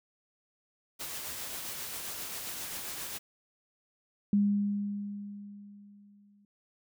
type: noise with tremolo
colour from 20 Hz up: white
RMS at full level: -38 dBFS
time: 0.99-3.19 s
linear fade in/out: 20 ms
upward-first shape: triangle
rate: 7.5 Hz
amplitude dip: 30%
type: tone with exponential decay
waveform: sine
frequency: 203.3 Hz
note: G#3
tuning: 37 cents flat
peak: -21 dBFS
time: 4.33-6.45 s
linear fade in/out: 2 ms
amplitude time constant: 460 ms
effects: none